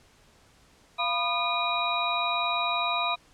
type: tone cluster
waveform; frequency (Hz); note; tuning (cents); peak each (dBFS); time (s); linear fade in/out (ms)
sine; 692 / 991 / 1223 / 2442 / 3837; F5 / B5 / D#6 / D#7 / A#7; -16 / +6 / -30 / -33 / +49; -31; 0.98-3.16; 20
effects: pink hiss -59 dBFS RMS until 3.33 s + low-pass 9000 Hz 12 dB/octave